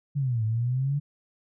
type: exponential two-way sweep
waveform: sine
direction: down then up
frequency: 146.83 to 107.8 to 146.83 Hz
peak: -23 dBFS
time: 0.15-1 s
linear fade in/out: 20 ms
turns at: 0.44 s
effects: none